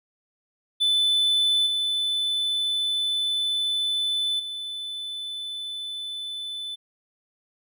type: tone with level steps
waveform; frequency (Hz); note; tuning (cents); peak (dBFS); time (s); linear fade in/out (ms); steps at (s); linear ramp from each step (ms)
triangle; 3507; A7; -6; -17 / -21 / -29; 0.8-6.76; 20; 1.66 / 4.39; 10
effects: none